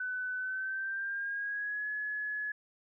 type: tone with pitch glide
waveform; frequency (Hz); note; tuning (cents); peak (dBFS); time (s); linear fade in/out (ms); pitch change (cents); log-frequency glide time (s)
sine; 1504 to 1698; F#6 to G#6; +28 to +38; -33; 0-2.52; 5; +210; 0.36-1.88
effects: none